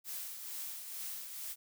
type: noise with tremolo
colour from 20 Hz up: blue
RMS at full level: -41 dBFS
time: 0.04-1.56 s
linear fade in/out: 50 ms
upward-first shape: triangle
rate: 2.2 Hz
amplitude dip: 50%
effects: none